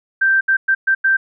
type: tone bursts at uneven times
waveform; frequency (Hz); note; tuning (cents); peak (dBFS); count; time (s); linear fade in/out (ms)
sine; 1567; G6; -1; -11; 5; 0.21-0.41 / 0.48-0.57 / 0.68-0.75 / 0.87-0.95 / 1.04-1.17; 10
effects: none